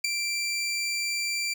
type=tone with ADSR envelope; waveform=20% pulse; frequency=2352 Hz; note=D7; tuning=2 cents sharp; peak=-14 dBFS; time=0.04-1.54 s; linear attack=8 ms; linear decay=5 ms; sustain=-8 dB; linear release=10 ms; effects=none